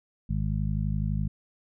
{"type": "harmonic tone", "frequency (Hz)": 51.91, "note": "G#1", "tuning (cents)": 0, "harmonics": [1, 2, 3, 4], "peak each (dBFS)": [-29, -31, -30, -34], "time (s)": [0.29, 1.28], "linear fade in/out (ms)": 10, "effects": []}